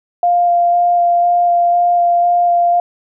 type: tone with vibrato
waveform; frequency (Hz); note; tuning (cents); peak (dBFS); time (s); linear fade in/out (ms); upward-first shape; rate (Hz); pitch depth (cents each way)
sine; 698.5; F5; 0; -9; 0.23-2.8; 2; square; 2; 8
effects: none